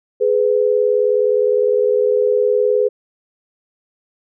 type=tone pair together; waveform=sine; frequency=419.6 / 499.1 Hz; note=G#4 / B4; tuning=+18 / +18 cents; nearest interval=minor third; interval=300 cents; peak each=-15 dBFS; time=0.2-2.89 s; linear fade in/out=20 ms; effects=none